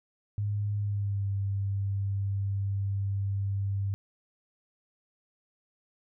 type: tone with pitch glide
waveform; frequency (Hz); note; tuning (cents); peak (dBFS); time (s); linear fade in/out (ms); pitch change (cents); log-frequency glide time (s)
sine; 103 to 98.92; G#2 to G2; -14 to +16; -27; 0.38-3.94; 0; -70; 0.77-1.29
effects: none